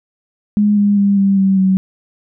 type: tone with pitch steps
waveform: sine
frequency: 207.7 / 203.9 / 200.2 / 196.5 / 192.9 / 189.36 Hz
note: G#3 / G#3 / G3 / G3 / G3 / F#3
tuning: 0 / -32 / +37 / +4 / -28 / +40 cents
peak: -9 dBFS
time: 0.57-1.77 s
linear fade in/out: 0 ms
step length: 200 ms
effects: none